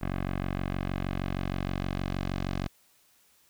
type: tone with low-pass filter sweep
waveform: 10% pulse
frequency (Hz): 46.39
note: F#1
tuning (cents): +5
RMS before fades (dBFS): -32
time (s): 0.01-2.68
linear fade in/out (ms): 10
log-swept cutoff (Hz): 2200 to 4800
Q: 1
effects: white hiss -64 dBFS RMS until 3.49 s